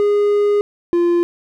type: tone pair in turn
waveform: triangle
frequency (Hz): 411.5 / 346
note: G#4 / F4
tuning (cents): -16 / -16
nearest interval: minor third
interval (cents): 300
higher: first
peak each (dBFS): -10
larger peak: neither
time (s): 0-0.61 / 0.93-1.23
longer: first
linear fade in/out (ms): 0
effects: none